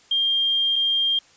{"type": "tone pair in turn", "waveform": "sine", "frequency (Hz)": [3202, 3202], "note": ["G7", "G7"], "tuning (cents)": [36, 36], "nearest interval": "unison", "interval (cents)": 0, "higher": "neither", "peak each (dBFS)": -18, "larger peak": "neither", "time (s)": [[0.11, 0.76], [0.76, 1.19]], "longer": "first", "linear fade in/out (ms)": 5, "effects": ["white hiss -54 dBFS RMS until 1.36 s", "resampled to 16000 Hz"]}